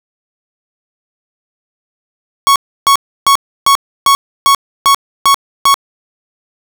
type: tone bursts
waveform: 45% pulse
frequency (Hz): 1108.7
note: C#6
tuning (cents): 0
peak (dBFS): -5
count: 9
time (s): 2.47-5.742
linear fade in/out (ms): 0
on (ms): 88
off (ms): 310
effects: none